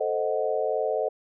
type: chord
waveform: sine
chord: A diminished seventh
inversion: none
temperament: equal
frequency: 440 / 523.3 / 622.3 / 740 Hz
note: A4 / C5 / Eb5 / Gb5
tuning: 0 / 0 / 0 / 0 cents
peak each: -28 / -29 / -28 / -32 dBFS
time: 0-1.09 s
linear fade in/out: 10 ms
effects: none